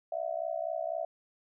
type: tone with amplitude modulation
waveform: sine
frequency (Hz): 659.3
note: E5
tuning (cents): 0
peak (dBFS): -27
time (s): 0.12-1.05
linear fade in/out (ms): 5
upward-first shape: sine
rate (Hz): 64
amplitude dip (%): 100
effects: none